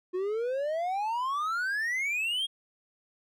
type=exponential sweep; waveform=triangle; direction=up; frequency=356.3 to 3305 Hz; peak=-26 dBFS; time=0.13-2.47 s; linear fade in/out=20 ms; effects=none